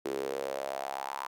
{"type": "tone with high-pass filter sweep", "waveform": "sawtooth", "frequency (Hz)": 68, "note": "C#2", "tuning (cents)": -33, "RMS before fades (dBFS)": -36, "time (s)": [0.05, 1.27], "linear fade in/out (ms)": 5, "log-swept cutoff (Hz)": [370, 1000], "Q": 4.9, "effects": []}